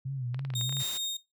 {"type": "tone with vibrato", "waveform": "sine", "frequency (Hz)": 129, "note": "C3", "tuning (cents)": -24, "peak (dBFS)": -31, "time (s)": [0.05, 0.83], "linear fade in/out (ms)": 10, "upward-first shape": "sine", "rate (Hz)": 3.2, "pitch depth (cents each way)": 110}
{"type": "clicks", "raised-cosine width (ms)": 0.3, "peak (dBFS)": -27, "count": 9, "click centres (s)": [0.345, 0.393, 0.45, 0.503, 0.538, 0.612, 0.694, 0.726, 0.769]}
{"type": "tone with tremolo", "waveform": "30% pulse", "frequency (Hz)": 3699, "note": "A#7", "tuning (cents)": -14, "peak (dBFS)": -27, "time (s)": [0.55, 1.17], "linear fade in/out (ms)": 5, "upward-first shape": "triangle", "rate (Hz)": 4.6, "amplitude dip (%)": 35}
{"type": "noise", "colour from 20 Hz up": "white", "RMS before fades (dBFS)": -40, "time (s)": [0.79, 0.98], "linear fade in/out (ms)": 10}
{"effects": ["noise-tail reverb RT60 0.2 s tail -19 dB re dry"]}